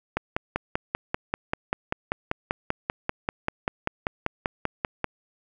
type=click train; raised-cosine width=0.5 ms; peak=-9 dBFS; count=26; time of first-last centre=0.17-5.043 s; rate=5.13 Hz; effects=none